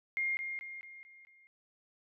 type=tone with echo; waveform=sine; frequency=2125 Hz; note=C7; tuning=26 cents sharp; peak=-30 dBFS; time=0.17-0.37 s; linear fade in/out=0 ms; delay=220 ms; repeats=5; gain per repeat=-6 dB; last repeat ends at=1.47 s; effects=none